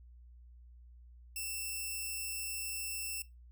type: tone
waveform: 5% pulse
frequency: 2673 Hz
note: E7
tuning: 23 cents sharp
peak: -28 dBFS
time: 1.36-3.22 s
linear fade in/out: 2 ms
effects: noise-tail reverb RT60 0.2 s tail -19 dB re dry + added 60 Hz sine -53 dBFS peak until 3.51 s